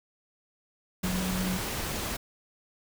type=tone in noise; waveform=sine; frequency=185 Hz; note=F#3; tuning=in tune; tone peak=-29 dBFS; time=1.03-1.58 s; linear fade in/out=10 ms; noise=pink; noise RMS=-33 dBFS; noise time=1.03-2.17 s; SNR=+1 dB; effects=none